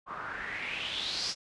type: noise with low-pass filter sweep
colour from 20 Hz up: white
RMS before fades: -36 dBFS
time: 0.06-1.35 s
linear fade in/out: 50 ms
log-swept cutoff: 1100 to 5500 Hz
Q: 5.5
effects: resampled to 24000 Hz